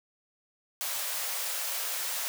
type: high-pass noise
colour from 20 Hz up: white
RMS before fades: -33 dBFS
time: 0.81-2.28 s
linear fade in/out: 0 ms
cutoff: 490 Hz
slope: 48 dB/octave
effects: none